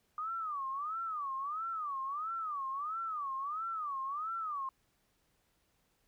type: tone with vibrato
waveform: sine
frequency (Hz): 1200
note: D6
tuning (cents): +37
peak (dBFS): -35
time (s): 0.18-4.69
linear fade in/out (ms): 2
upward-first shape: sine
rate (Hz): 1.5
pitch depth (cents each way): 210
effects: pink hiss -75 dBFS RMS until 6.07 s